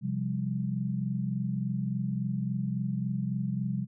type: chord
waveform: sine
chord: C suspended fourth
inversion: none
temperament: equal with one note detuned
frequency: 130.81 / 174.61 / 198.16 Hz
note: C3 / F3 / G3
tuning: 0 / 0 / +19 cents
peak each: -32 / -34 / -32 dBFS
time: 0.01-3.87 s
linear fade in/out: 50 ms
effects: none